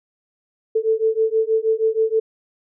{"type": "beating tone pair", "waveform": "sine", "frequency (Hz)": [440, 446.3], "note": ["A4", "A4"], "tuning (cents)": [0, 25], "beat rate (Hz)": 6.3, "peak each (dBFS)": -19, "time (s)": [0.75, 2.2], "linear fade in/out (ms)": 10, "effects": []}